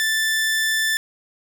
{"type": "tone", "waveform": "sawtooth", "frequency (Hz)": 1763, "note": "A6", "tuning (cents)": 3, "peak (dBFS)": -15, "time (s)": [0, 0.97], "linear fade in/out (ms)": 0, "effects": []}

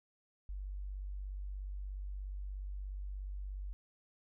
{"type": "tone", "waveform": "sine", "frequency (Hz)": 48.44, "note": "G1", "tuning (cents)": -20, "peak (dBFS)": -39, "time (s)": [0.49, 3.73], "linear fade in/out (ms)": 0, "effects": []}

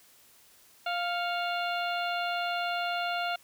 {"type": "harmonic tone with a mistuned harmonic", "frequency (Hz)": 698.5, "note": "F5", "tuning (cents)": 0, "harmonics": [1, 2, 3, 4, 5, 6], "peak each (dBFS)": [-31, -34, -41, -37, -43, -44], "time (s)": [0.86, 3.36], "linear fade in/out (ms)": 5, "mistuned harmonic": 3, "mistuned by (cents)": 85, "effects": ["white hiss -59 dBFS RMS until 3.43 s"]}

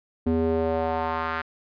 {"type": "tone with band-pass filter sweep", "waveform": "square", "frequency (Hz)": 81.3, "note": "E2", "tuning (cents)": -23, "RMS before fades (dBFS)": -25, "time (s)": [0.26, 1.42], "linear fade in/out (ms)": 10, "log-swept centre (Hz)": [290, 1500], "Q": 2.2, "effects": ["resampled to 11025 Hz"]}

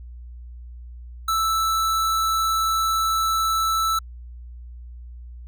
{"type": "tone", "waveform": "square", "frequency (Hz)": 1318.5, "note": "E6", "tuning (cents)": 0, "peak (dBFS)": -20, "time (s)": [1.28, 3.99], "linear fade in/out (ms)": 5, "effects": ["added 60 Hz sine -36 dBFS peak until 5.47 s"]}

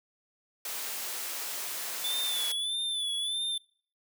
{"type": "noise", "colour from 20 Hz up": "white", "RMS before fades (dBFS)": -36, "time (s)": [0.65, 2.52], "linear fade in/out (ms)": 2}
{"type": "tone with vibrato", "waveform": "square", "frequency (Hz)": 3492, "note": "A7", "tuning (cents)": -14, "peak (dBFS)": -30, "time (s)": [2.04, 3.58], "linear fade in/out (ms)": 5, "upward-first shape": "sine", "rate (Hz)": 1.6, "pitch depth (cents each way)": 61}
{"effects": ["noise-tail reverb RT60 0.5 s tail -25 dB re dry", "high-pass 400 Hz 12 dB/octave"]}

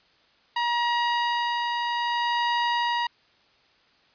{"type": "tone with tremolo", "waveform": "sawtooth", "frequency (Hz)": 952, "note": "A#5", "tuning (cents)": 36, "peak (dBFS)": -18, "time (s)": [0.56, 3.07], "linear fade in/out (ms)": 5, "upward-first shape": "sine", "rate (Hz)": 0.62, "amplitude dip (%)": 30, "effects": ["white hiss -61 dBFS RMS until 4.14 s", "resampled to 11025 Hz"]}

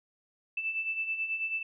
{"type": "beating tone pair", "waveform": "sine", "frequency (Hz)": [2637, 2646.2], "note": ["E7", "E7"], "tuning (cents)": [0, 6], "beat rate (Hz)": 9.2, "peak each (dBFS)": [-38, -31], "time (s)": [0.57, 1.63], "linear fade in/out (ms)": 5, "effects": []}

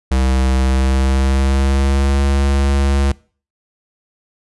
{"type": "tone with pitch glide", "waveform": "square", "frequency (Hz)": [65.2, 69.08], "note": ["C2", "C#2"], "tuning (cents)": [-5, -5], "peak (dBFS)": -13, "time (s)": [0.11, 3.12], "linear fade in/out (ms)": 5, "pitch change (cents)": 100, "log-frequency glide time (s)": [0.57, 2.23], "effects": ["noise-tail reverb RT60 0.4 s tail -22 dB re dry", "resampled to 24000 Hz"]}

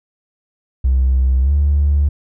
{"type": "tone with pitch glide", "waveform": "triangle", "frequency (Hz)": [64.7, 72.21], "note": ["C2", "D2"], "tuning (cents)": [-19, -29], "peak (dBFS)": -7, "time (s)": [0.84, 2.09], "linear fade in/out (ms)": 10, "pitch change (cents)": 190, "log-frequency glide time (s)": [1.42, 1.52], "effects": ["tanh soft clip ceiling -8 dBFS"]}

